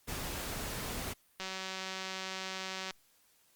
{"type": "noise", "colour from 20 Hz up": "pink", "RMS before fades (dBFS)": -39, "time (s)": [0.07, 1.14], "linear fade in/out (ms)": 20}
{"type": "click train", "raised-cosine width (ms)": 0.2, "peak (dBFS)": -22, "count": 286, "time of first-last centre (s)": [1.4, 2.908], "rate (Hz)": 189}
{"effects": ["white hiss -68 dBFS RMS until 3.55 s", "Opus 48 kbps"]}